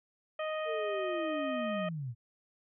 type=harmonic tone; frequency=622.3 Hz; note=D#5; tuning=in tune; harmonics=1 / 2 / 3 / 4 / 5; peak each=-34 / -40 / -44 / -46 / -48 dBFS; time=0.39-1.89 s; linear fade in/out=5 ms
type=linear sweep; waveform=sine; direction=down; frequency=466.2 to 110 Hz; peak=-35 dBFS; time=0.65-2.15 s; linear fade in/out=50 ms
effects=none

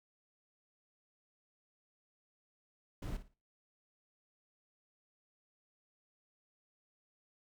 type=noise with echo; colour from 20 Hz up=brown; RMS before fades=-40 dBFS; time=3.02-3.17 s; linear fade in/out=5 ms; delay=57 ms; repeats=3; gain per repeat=-12 dB; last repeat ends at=3.341 s; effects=noise-tail reverb RT60 0.4 s tail -26 dB re dry

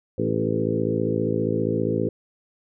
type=harmonic tone with a mistuned harmonic; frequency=55 Hz; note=A1; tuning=in tune; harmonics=2 / 3 / 4 / 5 / 6 / 7 / 8 / 9; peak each=-29 / -29 / -29 / -29 / -29 / -29 / -29 / -29 dBFS; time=0.18-2.09 s; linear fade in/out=5 ms; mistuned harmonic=7; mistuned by=+27 cents; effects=none

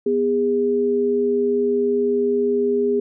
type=tone pair together; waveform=sine; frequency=246.9 / 408.9 Hz; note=B3 / G#4; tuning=0 / -27 cents; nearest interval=major sixth; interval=873 cents; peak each=-23 / -17 dBFS; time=0.06-3 s; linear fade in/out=5 ms; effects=none

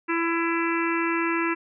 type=harmonic tone; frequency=334.3 Hz; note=E4; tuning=24 cents sharp; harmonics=1 / 3 / 4 / 5 / 6 / 7 / 8; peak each=-25 / -30 / -31 / -32 / -33 / -33 / -34 dBFS; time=0.08-1.55 s; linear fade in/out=20 ms; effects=none

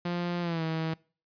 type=tone with pitch glide; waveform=sawtooth; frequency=174.61 to 161.05 Hz; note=F3 to E3; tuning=0 to -40 cents; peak=-25 dBFS; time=0.05-0.94 s; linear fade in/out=5 ms; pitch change=-140 cents; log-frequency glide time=0.41-0.63 s; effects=noise-tail reverb RT60 0.4 s tail -24 dB re dry + resampled to 11025 Hz

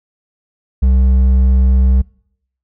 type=tone with hard clipping; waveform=triangle; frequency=64.6 Hz; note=C2; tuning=21 cents flat; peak=-9 dBFS; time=0.82-2.02 s; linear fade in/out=10 ms; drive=8 dB; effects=noise-tail reverb RT60 0.7 s tail -25 dB re dry

